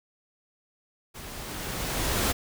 pink noise with level ramp, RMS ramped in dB -42 to -24 dBFS, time 1.14-2.33 s, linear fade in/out 20 ms, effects none

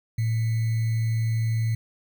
sine tone with sample-and-hold, 112.5 Hz, A2, 39 cents sharp, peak -21 dBFS, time 0.18-1.75 s, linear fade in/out 5 ms, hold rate 2100 Hz, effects none

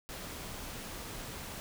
pink noise, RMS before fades -43 dBFS, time 0.09-1.6 s, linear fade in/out 0 ms, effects none

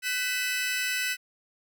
sawtooth tone cluster, 1510 / 1983 / 2593 Hz, F#6 / B6 / E7, +35 / +7 / -29 cents, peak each -28 dBFS, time 0.02-1.17 s, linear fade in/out 50 ms, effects none

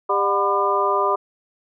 harmonic tone with a mistuned harmonic, 200 Hz, G3, 35 cents sharp, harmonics 2 / 3 / 4 / 5 / 6, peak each -23 / -25 / -27 / -21 / -22 dBFS, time 0.09-1.16 s, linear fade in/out 10 ms, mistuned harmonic 4, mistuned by -140 cents, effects none

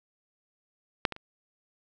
clicks, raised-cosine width 0.3 ms, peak -6 / -19 / -28 dBFS, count 3, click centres 1.052 / 1.123 / 1.164 s, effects none

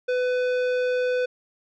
sine tone with tanh clipping, 500 Hz, B4, 21 cents sharp, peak -23 dBFS, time 0.08-1.26 s, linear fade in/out 10 ms, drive 14 dB, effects none

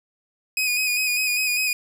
sawtooth tone with vibrato, 2489 Hz, D#7, in tune, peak -17 dBFS, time 0.57-1.73 s, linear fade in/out 2 ms, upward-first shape square, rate 5 Hz, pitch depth 28 cents each way, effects none

